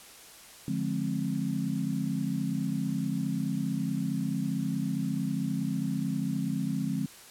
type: chord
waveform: sine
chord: D half-diminished seventh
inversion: none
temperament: just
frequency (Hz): 146.83 / 176.2 / 211.4 / 264.3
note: D3 / F3 / Ab3 / C4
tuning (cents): 0 / +16 / +31 / +18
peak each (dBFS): -34 / -33 / -33 / -33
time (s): 0.68-7.06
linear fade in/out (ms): 2
effects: white hiss -50 dBFS RMS until 7.3 s + low-pass 12000 Hz 12 dB/octave